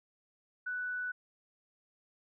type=tone; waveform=sine; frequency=1486 Hz; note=F#6; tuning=7 cents sharp; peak=-34 dBFS; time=0.66-1.12 s; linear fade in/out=10 ms; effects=none